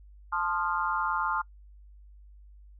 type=chord; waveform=sine; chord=F dominant seventh; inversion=first; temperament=equal with one note detuned; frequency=880 / 1046.5 / 1228.1 / 1396.9 Hz; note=A5 / C6 / Eb6 / F6; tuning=0 / 0 / -23 / 0 cents; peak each=-32 dBFS; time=0.32-1.42 s; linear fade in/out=10 ms; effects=noise-tail reverb RT60 0.1 s tail -23 dB re dry + added 50 Hz sine -49 dBFS peak until 2.79 s